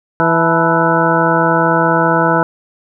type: harmonic tone with a mistuned harmonic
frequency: 164.81 Hz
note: E3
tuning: in tune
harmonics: 1 / 2 / 3 / 4 / 5 / 6 / 8 / 9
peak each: -18 / -18 / -18 / -18 / -18 / -18 / -18 / -18 dBFS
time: 0.2-2.43 s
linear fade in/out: 0 ms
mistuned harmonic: 5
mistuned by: +83 cents
effects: none